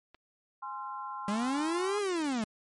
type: clicks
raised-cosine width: 0.3 ms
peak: -38 dBFS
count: 2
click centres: 0.145 / 0.148 s
type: chord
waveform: sine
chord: F minor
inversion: first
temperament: equal with one note detuned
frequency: 830.6 / 1046.5 / 1362.6 Hz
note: Ab5 / C6 / F6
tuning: 0 / 0 / -43 cents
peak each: -42 / -38 / -44 dBFS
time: 0.62-1.99 s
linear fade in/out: 10 ms
type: linear two-way sweep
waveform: 45% pulse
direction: up then down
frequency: 196 to 419.6 to 207.5 Hz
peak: -29 dBFS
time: 1.28-2.44 s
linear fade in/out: 2 ms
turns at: 1.99 s
effects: MP3 48 kbps